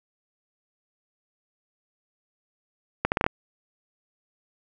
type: accelerating click train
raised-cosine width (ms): 0.5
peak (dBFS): -6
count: 6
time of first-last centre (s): 3.05-3.265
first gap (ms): 69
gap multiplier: 0.76
effects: none